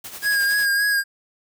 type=noise with tremolo; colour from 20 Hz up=white; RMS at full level=-34 dBFS; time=0.04-0.66 s; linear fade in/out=5 ms; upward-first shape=sine; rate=11 Hz; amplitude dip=60%
type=tone with vibrato; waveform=square; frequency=1638 Hz; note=G#6; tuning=24 cents flat; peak=-18 dBFS; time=0.22-1.04 s; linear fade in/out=50 ms; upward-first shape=sine; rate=3.5 Hz; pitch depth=29 cents each way
effects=none